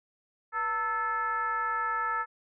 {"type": "tone with frequency modulation", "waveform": "sine", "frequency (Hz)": 1318.5, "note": "E6", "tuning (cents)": 0, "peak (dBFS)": -27, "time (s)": [0.52, 2.26], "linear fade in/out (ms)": 50, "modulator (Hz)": 416, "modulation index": 1, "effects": []}